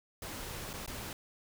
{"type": "noise with dropouts", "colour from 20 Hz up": "pink", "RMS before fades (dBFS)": -42, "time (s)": [0.22, 1.13], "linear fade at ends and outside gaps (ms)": 2, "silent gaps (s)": [[0.732, 0.736], [0.862, 0.876]], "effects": []}